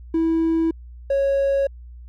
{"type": "tone pair in turn", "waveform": "triangle", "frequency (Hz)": [326.6, 551.5], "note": ["E4", "C#5"], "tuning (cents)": [-16, -9], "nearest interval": "major sixth", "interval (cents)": 907, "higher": "second", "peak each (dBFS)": -14, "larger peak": "neither", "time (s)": [[0.14, 0.71], [1.1, 1.67]], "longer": "neither", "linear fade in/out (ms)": 5, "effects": ["tanh soft clip ceiling -11 dBFS", "added 60 Hz sine -37 dBFS peak until 2.08 s"]}